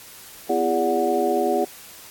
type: tone cluster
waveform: sine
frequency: 250.3 / 338.2 / 408.5 / 580 / 734 Hz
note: B3 / E4 / G#4 / D5 / F#5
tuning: +23 / +44 / -29 / -22 / -14 cents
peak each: -28 / -25 / -23 / -26 / -23 dBFS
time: 0.49-1.65 s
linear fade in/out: 10 ms
effects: white hiss -43 dBFS RMS until 2.1 s + AAC 64 kbps